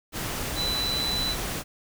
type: tone in noise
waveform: sine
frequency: 3985 Hz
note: B7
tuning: 15 cents sharp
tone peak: -26 dBFS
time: 0.55-1.36 s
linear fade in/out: 50 ms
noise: pink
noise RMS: -31 dBFS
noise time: 0.12-1.64 s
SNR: +2 dB
effects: none